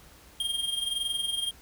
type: tone with amplitude modulation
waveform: square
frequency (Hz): 3217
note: G7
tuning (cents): +44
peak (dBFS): -26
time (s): 0.4-1.51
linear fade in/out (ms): 2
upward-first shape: sine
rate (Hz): 21.5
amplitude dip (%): 65
effects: added 60 Hz sine -58 dBFS peak until 1.61 s + pink hiss -54 dBFS RMS until 1.61 s